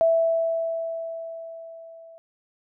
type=tone with level ramp; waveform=sine; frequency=659.3 Hz; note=E5; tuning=in tune; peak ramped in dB=-15 to -44 dBFS; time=0.01-2.18 s; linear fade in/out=0 ms; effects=none